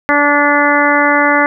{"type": "harmonic tone", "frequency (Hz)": 290, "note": "D4", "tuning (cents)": -22, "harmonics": [1, 2, 3, 4, 5, 6, 7], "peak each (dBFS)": [-16, -16, -16, -16, -16, -16, -16], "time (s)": [0.09, 1.46], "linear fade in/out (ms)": 0, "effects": []}